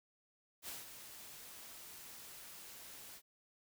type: noise with ADSR envelope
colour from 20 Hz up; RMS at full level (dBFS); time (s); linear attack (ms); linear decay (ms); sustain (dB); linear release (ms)
white; -45; 0.62-3.22; 59; 170; -8; 62
effects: none